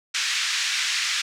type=band-pass noise; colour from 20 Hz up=pink; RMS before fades=-25 dBFS; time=0.14-1.22 s; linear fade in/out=10 ms; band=1700 to 6800 Hz; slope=24 dB/octave; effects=none